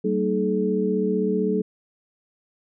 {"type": "tone cluster", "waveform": "sine", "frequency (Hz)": [191.2, 226.8, 307.3, 427.1], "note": ["G3", "A#3", "D#4", "G#4"], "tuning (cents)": [-43, -47, -21, 48], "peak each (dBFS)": [-24, -28, -29, -23], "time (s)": [0.04, 1.62], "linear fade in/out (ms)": 10, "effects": []}